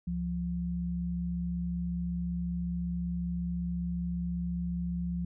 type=tone pair together; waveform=sine; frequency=69.3 / 174.63 Hz; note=C#2 / F3; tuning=0 / 0 cents; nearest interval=octave + major third; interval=1600 cents; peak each=-37 / -31 dBFS; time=0.07-5.25 s; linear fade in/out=5 ms; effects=none